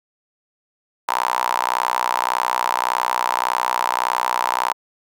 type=tone with high-pass filter; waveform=sawtooth; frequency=61.74 Hz; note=B1; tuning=in tune; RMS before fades=-21 dBFS; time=1.08-4.73 s; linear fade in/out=5 ms; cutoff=940 Hz; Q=6.3; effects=none